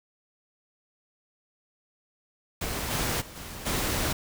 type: noise with level steps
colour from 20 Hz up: pink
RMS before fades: -32 / -28 / -45 / -40 / -28 dBFS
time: 2.61-4.13 s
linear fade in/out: 5 ms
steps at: 2.9 / 3.2 / 3.35 / 3.65 s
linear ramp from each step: 20 ms
effects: none